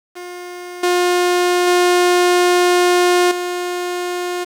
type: tone with level steps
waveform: sawtooth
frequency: 356.2 Hz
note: F4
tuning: 34 cents sharp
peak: -25 / -9 / -7 / -16 dBFS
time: 0.15-4.45 s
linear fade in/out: 20 ms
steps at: 0.83 / 1.67 / 3.31 s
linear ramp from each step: 5 ms
effects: low-pass 11000 Hz 12 dB/octave + 7-bit